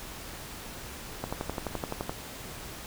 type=click train; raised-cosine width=1 ms; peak=-17 dBFS; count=11; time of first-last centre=1.24-2.095 s; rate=11.7 Hz; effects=pink hiss -42 dBFS RMS until 2.86 s